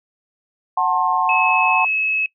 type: chord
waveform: sine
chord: F# diminished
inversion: none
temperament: just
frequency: 740 / 888 / 1065.6 Hz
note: F#5 / A5 / C6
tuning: 0 / +16 / +31 cents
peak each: -20 / -20 / -19 dBFS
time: 0.77-1.85 s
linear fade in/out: 5 ms
type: tone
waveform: sine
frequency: 2582 Hz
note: E7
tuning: 37 cents flat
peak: -17 dBFS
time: 1.29-2.26 s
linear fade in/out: 2 ms
effects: noise-tail reverb RT60 0.1 s tail -21 dB re dry